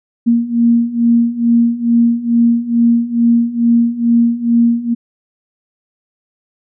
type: beating tone pair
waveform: sine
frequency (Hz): 233.1 / 235.4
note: A#3 / A#3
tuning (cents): 0 / +17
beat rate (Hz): 2.3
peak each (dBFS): -14 / -11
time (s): 0.26-4.95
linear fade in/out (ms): 20
effects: none